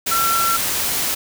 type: tone in noise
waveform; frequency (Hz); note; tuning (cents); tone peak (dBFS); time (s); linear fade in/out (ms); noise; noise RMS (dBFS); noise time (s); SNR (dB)
sine; 1353; E6; +45; -17; 0.11-0.57; 10; white; -21; 0.06-1.15; +1
effects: none